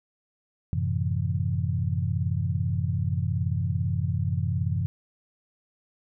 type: chord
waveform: sine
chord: F# half-diminished seventh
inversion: none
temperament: equal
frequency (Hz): 92.5 / 110 / 130.81 / 164.81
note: F#2 / A2 / C3 / E3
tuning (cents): 0 / 0 / 0 / 0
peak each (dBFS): -27 / -31 / -29 / -31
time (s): 0.73-4.86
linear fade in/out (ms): 0
effects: none